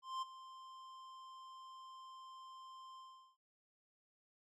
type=tone with ADSR envelope; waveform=square; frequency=1046.5 Hz; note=C6; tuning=in tune; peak=-39 dBFS; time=0.02-3.37 s; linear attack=200 ms; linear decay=16 ms; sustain=-15 dB; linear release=390 ms; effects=noise-tail reverb RT60 0.2 s tail -17 dB re dry + low-pass 5000 Hz 12 dB/octave